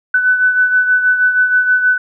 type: beating tone pair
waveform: sine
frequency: 1499 / 1505.3 Hz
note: F#6 / F#6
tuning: +22 / +29 cents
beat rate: 6.3 Hz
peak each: -10 / -18 dBFS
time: 0.14-1.98 s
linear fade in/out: 5 ms
effects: none